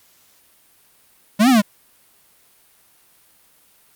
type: exponential two-way sweep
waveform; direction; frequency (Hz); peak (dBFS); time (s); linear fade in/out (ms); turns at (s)
square; up then down; 196 to 274.3 to 196; -11; 1.39-1.62; 20; 1.49
effects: white hiss -55 dBFS RMS until 3.95 s + Opus 48 kbps